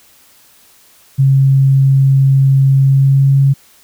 sine tone with pitch glide, 135.6 to 137.41 Hz, C#3 to C#3, -38 to -15 cents, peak -6 dBFS, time 1.18-3.54 s, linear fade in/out 20 ms, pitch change +23 cents, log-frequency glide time 2.8-3.38 s, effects white hiss -47 dBFS RMS until 3.83 s

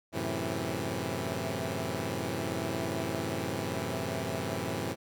10% pulse chord, F# half-diminished seventh, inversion none, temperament equal, 92.5 / 110 / 130.81 / 164.81 Hz, F#2 / A2 / C3 / E3, 0 / 0 / 0 / 0 cents, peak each -29 dBFS, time 0.12-4.96 s, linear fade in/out 50 ms, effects none

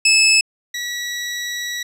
20% pulse tone pair in turn, 2606 / 1935.2 Hz, E7 / B6, -20 / -36 cents, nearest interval perfect fourth, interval 516 cents, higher first, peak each -6 / -18 dBFS, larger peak first, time 0.05-0.41 / 0.74-1.83 s, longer second, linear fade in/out 5 ms, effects low-pass 12000 Hz 12 dB/octave

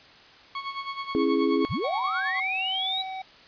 sawtooth tone with tremolo, 1104 Hz, C#6, 7 cents flat, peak -25 dBFS, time 0.55-2.4 s, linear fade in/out 2 ms, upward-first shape sine, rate 9.4 Hz, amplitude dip 70%
sine chord, C# minor, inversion none, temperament equal with one note detuned, 271 / 329.6 / 415.3 Hz, C#4 / E4 / G#4, -39 / 0 / 0 cents, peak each -25 dBFS, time 1.15-1.65 s, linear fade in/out 0 ms
sine linear sweep, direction up, 48.19 to 3951 Hz, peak -26 dBFS, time 1.69-3.03 s, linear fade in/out 20 ms
square tone, 759 Hz, F#5, 44 cents sharp, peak -33 dBFS, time 1.84-3.22 s, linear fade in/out 5 ms
effects white hiss -51 dBFS RMS until 3.47 s + resampled to 11025 Hz

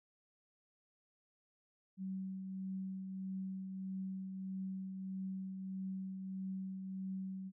sine tone with tremolo, 190 Hz, F#3, 46 cents sharp, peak -38 dBFS, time 1.97-7.52 s, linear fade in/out 50 ms, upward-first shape triangle, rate 1.6 Hz, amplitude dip 40%, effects none

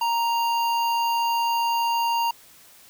square tone with notch filter, 932.3 Hz, A#5, in tune, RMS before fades -23 dBFS, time 0.01-2.31 s, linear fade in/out 5 ms, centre 8500 Hz, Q 1, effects white hiss -51 dBFS RMS until 2.89 s

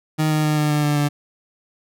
30% pulse tone with pitch steps, 155.3 / 153.69 / 152.1 / 150.53 / 148.97 / 147.43 / 145.91 Hz, D#3 / D#3 / D#3 / D3 / D3 / D3 / D3, -3 / -21 / -39 / +43 / +25 / +7 / -11 cents, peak -14 dBFS, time 0.18-1.09 s, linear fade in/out 20 ms, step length 130 ms, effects none

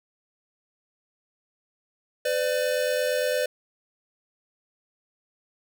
square tone pair together, 506 / 594.7 Hz, B4 / D5, +42 / +22 cents, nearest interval minor third, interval 280 cents, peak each -26 / -27 dBFS, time 2.25-3.46 s, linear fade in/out 5 ms, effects none

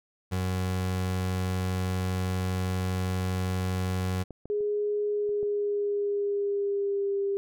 30% pulse tone, 92.5 Hz, F#2, in tune, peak -24 dBFS, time 0.31-4.24 s, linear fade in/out 20 ms
clicks, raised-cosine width 2 ms, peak -27 / -28 / -36 / -36 / -29 dBFS, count 5, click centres 4.307 / 4.456 / 4.607 / 5.292 / 5.43 s
sine tone with pitch glide, 415.3 to 397.7 Hz, G#4 to G4, 0 to +25 cents, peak -25 dBFS, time 4.5-7.37 s, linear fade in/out 0 ms, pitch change -75 cents, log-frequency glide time 5.09-7.19 s
effects none

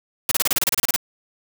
white noise bursts, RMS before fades -19 dBFS, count 13, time 0.29-0.962 s, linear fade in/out 2 ms, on 24 ms, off 30 ms, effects none

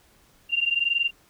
sine tone pair together, 2771 / 2792 Hz, F7 / F7, -14 / -1 cents, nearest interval unison, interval 13 cents, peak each -24 dBFS, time 0.49-1.11 s, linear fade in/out 50 ms, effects pink hiss -59 dBFS RMS until 1.29 s

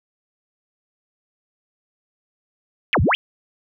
sine exponential two-way sweep, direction down then up, 3378 to 66.3 to 3378 Hz, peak -14 dBFS, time 2.93-3.15 s, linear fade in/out 0 ms, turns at 3.01 s, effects none

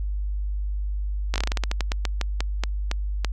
slowing click train, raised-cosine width 0.2 ms, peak -8 dBFS, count 18, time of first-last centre 1.34-3.247 s, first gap 18 ms, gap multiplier 1.2, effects added 50 Hz sine -24 dBFS peak until 3.32 s

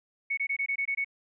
sine tone bursts, 2217 Hz, C#7, in tune, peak -26 dBFS, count 8, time 0.3-1.046 s, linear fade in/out 10 ms, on 74 ms, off 22 ms, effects none

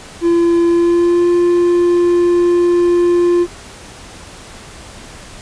triangle tone with pitch glide, 340.8 to 349.4 Hz, F4 to F4, -42 to +1 cents, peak -7 dBFS, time 0.21-3.47 s, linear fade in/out 50 ms, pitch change +43 cents, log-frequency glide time 0.66-1.28 s, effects pink hiss -35 dBFS RMS until 5.41 s + resampled to 22050 Hz

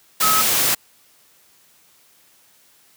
sine tone in noise, 1282 Hz, E6, 49 cents flat, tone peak -17 dBFS, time 0.22-0.42 s, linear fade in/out 10 ms, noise white, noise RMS -18 dBFS, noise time 0.2-0.75 s, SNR -2 dB, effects white hiss -55 dBFS RMS until 2.96 s + high-pass 80 Hz 12 dB/octave

